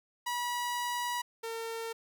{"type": "tone pair in turn", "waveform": "sawtooth", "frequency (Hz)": [970, 455], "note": ["B5", "A#4"], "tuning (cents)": [-31, -42], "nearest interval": "octave + minor second", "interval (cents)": 1311, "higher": "first", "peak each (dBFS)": [-28, -32], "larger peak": "first", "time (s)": [[0.26, 1.22], [1.43, 1.93]], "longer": "first", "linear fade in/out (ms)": 10, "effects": []}